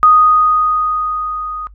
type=tone with level ramp; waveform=sine; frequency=1243 Hz; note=D#6; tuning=2 cents flat; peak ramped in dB=-4 to -22 dBFS; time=0.03-1.67 s; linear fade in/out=0 ms; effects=noise-tail reverb RT60 0.1 s tail -19 dB re dry + added 50 Hz sine -37 dBFS peak until 1.74 s